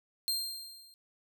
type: tone with level ramp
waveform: sawtooth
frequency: 4186 Hz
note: C8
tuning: in tune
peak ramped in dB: -25 to -54 dBFS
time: 0.28-0.94 s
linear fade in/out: 0 ms
effects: none